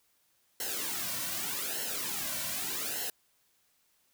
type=noise with flanger; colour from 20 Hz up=white; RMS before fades=-35 dBFS; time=0.6-3.1 s; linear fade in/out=2 ms; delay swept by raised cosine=0.83 to 2.43 ms; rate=0.83 Hz; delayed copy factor=-0.8; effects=white hiss -71 dBFS RMS until 4.13 s